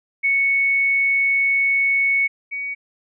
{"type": "tone pair in turn", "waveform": "sine", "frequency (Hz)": [2215, 2250], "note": ["C#7", "C#7"], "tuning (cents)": [-2, 25], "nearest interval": "unison", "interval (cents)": 27, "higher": "second", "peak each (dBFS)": [-15, -24], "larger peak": "first", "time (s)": [[0.23, 2.28], [2.51, 2.75]], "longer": "first", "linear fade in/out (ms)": 20, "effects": []}